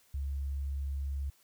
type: tone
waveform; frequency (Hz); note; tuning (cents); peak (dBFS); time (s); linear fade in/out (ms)
sine; 69.3; C#2; 0; -32; 0.14-1.3; 5
effects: white hiss -66 dBFS RMS until 1.43 s